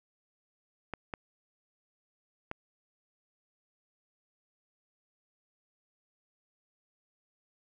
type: clicks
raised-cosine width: 0.5 ms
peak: -21 dBFS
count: 3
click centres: 0.937 / 1.138 / 2.514 s
effects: none